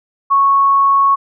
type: tone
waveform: sine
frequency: 1105 Hz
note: C#6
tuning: 6 cents flat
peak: -8 dBFS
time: 0.3-1.16 s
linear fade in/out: 20 ms
effects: none